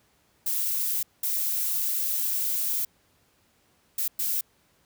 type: noise bursts at uneven times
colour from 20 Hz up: violet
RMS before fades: -27 dBFS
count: 4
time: 0.46-1.03 / 1.23-2.85 / 3.98-4.08 / 4.19-4.41 s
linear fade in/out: 5 ms
effects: pink hiss -65 dBFS RMS until 4.85 s + high-pass 60 Hz 12 dB/octave